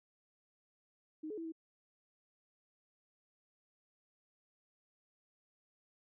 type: tone with pitch steps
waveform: sine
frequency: 311 / 426.7 / 329.6 / 323.7 Hz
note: D#4 / G#4 / E4 / E4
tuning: -1 / +47 / 0 / -31 cents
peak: -40 dBFS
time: 1.23-1.522 s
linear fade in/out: 10 ms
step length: 73 ms
effects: none